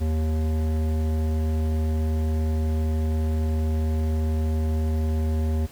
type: tone with hard clipping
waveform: triangle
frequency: 78.5 Hz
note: D#2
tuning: 16 cents sharp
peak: -23 dBFS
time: 0-5.67 s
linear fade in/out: 20 ms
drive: 18 dB
effects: pink hiss -48 dBFS RMS until 5.71 s